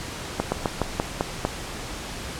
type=slowing click train; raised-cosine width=1 ms; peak=-7 dBFS; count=7; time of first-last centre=0.4-1.45 s; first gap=120 ms; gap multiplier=1.15; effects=pink hiss -34 dBFS RMS until 2.39 s + low-pass 9000 Hz 12 dB/octave